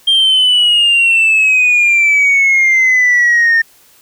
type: exponential sweep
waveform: sine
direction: down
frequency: 3199 to 1815 Hz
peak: -5 dBFS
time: 0.07-3.62 s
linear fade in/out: 10 ms
effects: tanh soft clip ceiling -5 dBFS + white hiss -47 dBFS RMS until 4.01 s